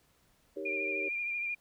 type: chord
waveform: sine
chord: Eb dominant seventh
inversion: none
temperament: equal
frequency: 311.1 / 392 / 466.2 / 554.4 Hz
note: Eb4 / G4 / Bb4 / Db5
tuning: 0 / 0 / 0 / 0 cents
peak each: -43 / -39 / -44 / -42 dBFS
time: 0.56-1.09 s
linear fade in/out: 10 ms
type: tone with vibrato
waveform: sine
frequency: 2400 Hz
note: D7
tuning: 37 cents sharp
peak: -32 dBFS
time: 0.65-1.55 s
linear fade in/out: 10 ms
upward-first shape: triangle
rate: 13 Hz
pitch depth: 36 cents each way
effects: pink hiss -69 dBFS RMS until 1.6 s